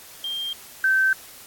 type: tone pair in turn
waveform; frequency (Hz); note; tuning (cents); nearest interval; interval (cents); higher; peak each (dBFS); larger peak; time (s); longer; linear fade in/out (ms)
sine; 3190 / 1547.8; G7 / G6; +30 / -22; octave + minor second; 1252; first; -26 / -16; second; 0.24-0.53 / 0.84-1.13; neither; 2
effects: white hiss -44 dBFS RMS until 1.46 s + AAC 64 kbps